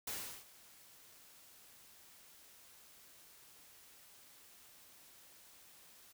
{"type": "noise with ADSR envelope", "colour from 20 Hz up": "white", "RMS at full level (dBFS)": -41, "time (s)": [0.07, 6.13], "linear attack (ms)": 6, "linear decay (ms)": 360, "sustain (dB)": -20, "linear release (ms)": 17, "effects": []}